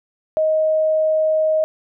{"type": "tone", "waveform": "sine", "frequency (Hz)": 627, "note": "D#5", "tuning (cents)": 13, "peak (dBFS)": -14, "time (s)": [0.37, 1.64], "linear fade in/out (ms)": 0, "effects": []}